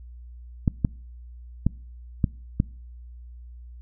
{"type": "clicks", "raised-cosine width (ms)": 5, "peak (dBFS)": -7, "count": 5, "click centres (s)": [0.678, 0.848, 1.666, 2.242, 2.601], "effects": ["noise-tail reverb RT60 0.5 s tail -25 dB re dry", "added 60 Hz sine -40 dBFS peak until 3.81 s"]}